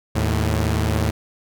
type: tone pair together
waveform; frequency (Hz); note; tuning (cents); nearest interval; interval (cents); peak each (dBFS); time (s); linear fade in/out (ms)
sawtooth; 78.2 / 109; D#2 / A2; +9 / -16; tritone; 575; -17; 0.15-1.11; 10
effects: none